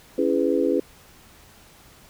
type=chord; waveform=sine; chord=C# minor seventh; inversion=none; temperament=just; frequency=277.2 / 332.6 / 415.8 / 498.9 Hz; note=C#4 / E4 / G#4 / B4; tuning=0 / +16 / +2 / +17 cents; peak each=-24 dBFS; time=0.18-0.8 s; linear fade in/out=5 ms; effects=pink hiss -51 dBFS RMS until 2.09 s